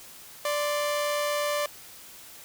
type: tone pair together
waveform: sawtooth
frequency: 587.3 / 1046.4 Hz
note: D5 / C6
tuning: 0 / 0 cents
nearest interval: minor seventh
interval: 1000 cents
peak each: -22 / -32 dBFS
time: 0.45-1.66 s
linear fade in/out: 2 ms
effects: white hiss -47 dBFS RMS until 2.44 s